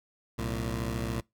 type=tone pair together; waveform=15% pulse; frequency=63.8 / 113.68 Hz; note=C2 / A#2; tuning=-43 / -43 cents; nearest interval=minor seventh; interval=1000 cents; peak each=-27 dBFS; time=0.38-1.21 s; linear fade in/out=10 ms; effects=noise-tail reverb RT60 0.2 s tail -24 dB re dry